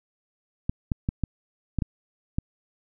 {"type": "clicks", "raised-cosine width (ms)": 5, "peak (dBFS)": -12, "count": 7, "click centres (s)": [0.695, 0.918, 1.089, 1.237, 1.787, 1.822, 2.385], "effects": []}